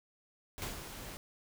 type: noise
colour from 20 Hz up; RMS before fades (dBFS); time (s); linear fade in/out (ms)
pink; -46; 0.58-1.17; 0
type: noise with exponential decay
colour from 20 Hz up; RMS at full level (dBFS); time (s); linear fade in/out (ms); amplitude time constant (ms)
pink; -37; 0.62-1.08; 0; 100
effects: none